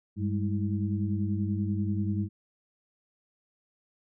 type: tone cluster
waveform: sine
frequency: 99.5 / 198.1 / 208.4 / 321.3 Hz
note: G2 / G3 / G#3 / E4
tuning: +26 / +18 / +6 / -44 cents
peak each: -29 / -32 / -33 / -37 dBFS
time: 0.16-2.29 s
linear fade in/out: 50 ms
effects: none